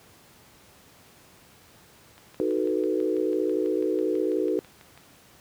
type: click train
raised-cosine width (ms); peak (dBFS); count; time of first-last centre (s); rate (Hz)
0.3; -32; 18; 2.18-4.976; 6.08
type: chord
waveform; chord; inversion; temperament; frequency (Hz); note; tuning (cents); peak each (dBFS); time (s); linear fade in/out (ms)
sine; B dominant seventh; first; equal; 311.1 / 370 / 440 / 493.9; D#4 / F#4 / A4 / B4; 0 / 0 / 0 / 0; -28 / -27 / -28 / -30; 2.4-4.59; 0
effects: pink hiss -54 dBFS RMS until 5.4 s + high-pass 80 Hz 12 dB/octave